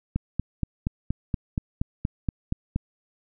click train, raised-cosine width 5 ms, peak -12 dBFS, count 12, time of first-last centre 0.16-2.76 s, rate 4.23 Hz, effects none

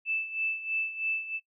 sine tone with tremolo, 2637 Hz, E7, in tune, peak -26 dBFS, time 0.05-1.4 s, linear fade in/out 50 ms, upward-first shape sine, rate 3.1 Hz, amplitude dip 75%, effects noise-tail reverb RT60 0.1 s tail -19 dB re dry

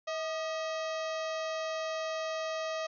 harmonic tone with a mistuned harmonic, 640 Hz, D#5, 49 cents sharp, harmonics 1 / 2 / 3 / 4 / 5 / 6 / 7 / 8 / 9 / 10, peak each -34 / -40 / -44 / -46 / -48 / -50 / -51 / -52 / -53 / -54 dBFS, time 0.07-2.87 s, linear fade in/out 10 ms, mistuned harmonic 2, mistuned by -73 cents, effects none

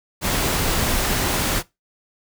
pink noise, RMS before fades -21 dBFS, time 0.21-1.63 s, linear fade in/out 50 ms, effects noise-tail reverb RT60 0.2 s tail -20 dB re dry

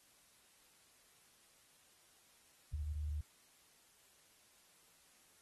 sine tone, 75 Hz, D2, 37 cents sharp, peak -37 dBFS, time 2.73-3.21 s, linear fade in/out 5 ms, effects white hiss -68 dBFS RMS until 5.41 s + AAC 32 kbps

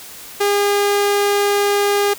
sawtooth tone, 406.2 Hz, G#4, 38 cents flat, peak -10 dBFS, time 0.4-2.14 s, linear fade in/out 10 ms, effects white hiss -36 dBFS RMS until 2.18 s

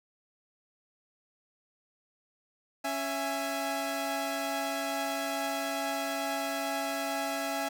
sawtooth tone cluster, 277.1 / 665 / 829 Hz, C#4 / E5 / G#5, -1 / +15 / -3 cents, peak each -33 / -30 / -32 dBFS, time 2.84-7.69 s, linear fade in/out 10 ms, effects none

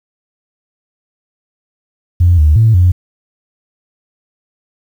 sine tone with pitch steps, 87.4 / 76 / 111.8 / 89.6 Hz, F2 / D#2 / A2 / F2, +2 / -40 / +28 / +45 cents, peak -4 dBFS, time 2.2-2.92 s, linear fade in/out 10 ms, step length 180 ms, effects tanh soft clip ceiling 0 dBFS + 7-bit

